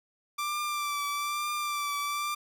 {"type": "tone with vibrato", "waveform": "sawtooth", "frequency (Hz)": 1174.7, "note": "D6", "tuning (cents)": 0, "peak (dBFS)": -26, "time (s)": [0.38, 2.35], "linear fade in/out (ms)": 10, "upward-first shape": "triangle", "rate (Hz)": 1.1, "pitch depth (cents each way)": 35, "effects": []}